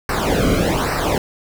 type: noise with flanger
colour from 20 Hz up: brown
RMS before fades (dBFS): -18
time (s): 0.09-1.18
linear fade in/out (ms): 2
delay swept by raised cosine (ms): 0.29 to 1.14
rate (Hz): 1.2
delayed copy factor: -0.85
effects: none